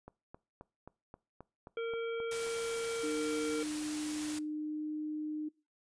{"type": "click train", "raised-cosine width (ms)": 1, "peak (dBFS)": -34, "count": 10, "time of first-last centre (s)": [0.08, 2.467], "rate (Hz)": 3.77}
{"type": "harmonic tone", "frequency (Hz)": 460.2, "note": "A#4", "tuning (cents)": -22, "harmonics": [1, 3, 5, 7], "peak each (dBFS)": [-34, -44, -48, -51], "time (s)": [1.77, 3.63], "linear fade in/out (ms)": 2}
{"type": "noise", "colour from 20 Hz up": "white", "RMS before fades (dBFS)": -42, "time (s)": [2.31, 4.39], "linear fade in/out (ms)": 5}
{"type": "tone with pitch glide", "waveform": "sine", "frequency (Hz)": [303.1, 305.2], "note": ["D#4", "D#4"], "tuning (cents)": [-45, -33], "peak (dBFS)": -35, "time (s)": [3.03, 5.49], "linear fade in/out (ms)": 10, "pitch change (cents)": 12, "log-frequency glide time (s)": [4.28, 4.88]}
{"effects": ["noise-tail reverb RT60 0.3 s tail -22 dB re dry", "resampled to 22050 Hz"]}